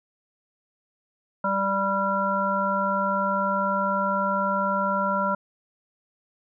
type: harmonic tone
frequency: 196 Hz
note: G3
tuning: in tune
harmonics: 1 / 3 / 5 / 7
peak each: -29 / -28 / -26 / -26 dBFS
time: 1.44-5.35 s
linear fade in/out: 5 ms
effects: none